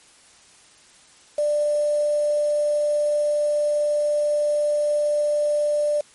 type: tone with quantisation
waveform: sine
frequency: 592 Hz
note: D5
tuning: 14 cents sharp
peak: -18 dBFS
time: 1.38-6.01 s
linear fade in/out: 5 ms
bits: 6
effects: white hiss -52 dBFS RMS until 6.14 s + MP3 48 kbps